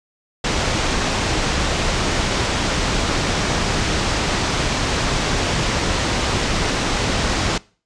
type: low-pass noise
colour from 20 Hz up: pink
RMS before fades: -20 dBFS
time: 0.44-7.58 s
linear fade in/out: 5 ms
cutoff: 6900 Hz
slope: 24 dB/octave
effects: noise-tail reverb RT60 0.4 s tail -23 dB re dry + resampled to 22050 Hz